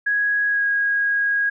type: tone with pitch glide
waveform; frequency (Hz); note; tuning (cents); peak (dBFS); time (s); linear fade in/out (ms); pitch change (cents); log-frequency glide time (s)
sine; 1661.2 to 1643.1; G#6 to G#6; 0 to -19; -17; 0.06-1.5; 10; -19; 0.47-0.66
effects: none